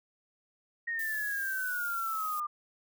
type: exponential sweep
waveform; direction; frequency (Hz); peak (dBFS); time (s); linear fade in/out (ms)
sine; down; 1878 to 1191; -31; 0.87-2.47; 10
type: noise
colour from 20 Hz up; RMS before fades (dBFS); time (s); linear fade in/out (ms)
violet; -42; 0.99-2.4; 2
effects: none